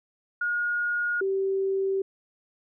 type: tone pair in turn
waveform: sine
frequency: 1435 / 387.2 Hz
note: F6 / G4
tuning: +47 / -21 cents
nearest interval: octave + major seventh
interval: 2268 cents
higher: first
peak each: -24 / -23 dBFS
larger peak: second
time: 0.41-1.21 / 1.21-2.02 s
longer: second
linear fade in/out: 5 ms
effects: none